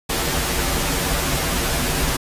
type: noise with comb filter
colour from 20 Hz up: pink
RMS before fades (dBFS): -21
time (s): 0.09-2.17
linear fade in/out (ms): 10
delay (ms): 9.6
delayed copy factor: -0.7
effects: resampled to 32000 Hz